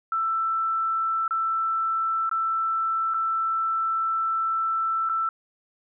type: tone with dropouts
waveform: sine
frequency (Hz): 1329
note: E6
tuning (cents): +14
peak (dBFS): -22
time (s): 0.12-5.29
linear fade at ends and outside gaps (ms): 2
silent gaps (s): 1.279-1.308 / 2.294-2.313 / 3.138-3.143 / 5.09-5.096
effects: none